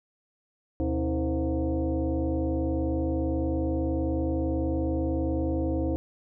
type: tone with frequency modulation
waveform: sine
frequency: 124.9 Hz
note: B2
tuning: 20 cents sharp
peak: -24 dBFS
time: 0.8-5.96 s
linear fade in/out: 0 ms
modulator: 199 Hz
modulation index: 2
effects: none